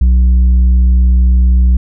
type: tone with tanh clipping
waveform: triangle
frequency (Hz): 61.74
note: B1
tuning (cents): 0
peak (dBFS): -6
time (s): 0.01-1.77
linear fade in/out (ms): 5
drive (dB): 9
effects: none